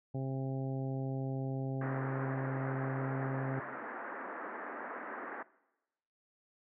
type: harmonic tone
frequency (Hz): 133.4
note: C3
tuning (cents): +34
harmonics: 1 / 2 / 3 / 4 / 5 / 6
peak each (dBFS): -35 / -41 / -45 / -47 / -49 / -51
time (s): 0.14-3.6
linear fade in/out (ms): 10
type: band-pass noise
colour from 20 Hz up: white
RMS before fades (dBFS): -43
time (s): 1.81-5.43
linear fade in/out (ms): 5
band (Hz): 220 to 1800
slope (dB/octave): 48
effects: noise-tail reverb RT60 1.0 s tail -21 dB re dry